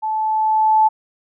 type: tone with level ramp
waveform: sine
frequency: 870 Hz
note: A5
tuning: 20 cents flat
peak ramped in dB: -19 to -9 dBFS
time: 0.02-0.89 s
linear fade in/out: 20 ms
effects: none